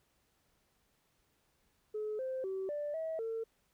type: tone with pitch steps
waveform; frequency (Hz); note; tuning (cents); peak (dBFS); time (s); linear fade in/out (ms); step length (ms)
sine; 426.9 / 521 / 382.2 / 588 / 644 / 451.3; G#4 / C5 / G4 / D5 / E5 / A4; +48 / -7 / -44 / +2 / -41 / +44; -34; 1.94-3.44; 10; 250
effects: tanh soft clip ceiling -31 dBFS + pink hiss -75 dBFS RMS until 3.73 s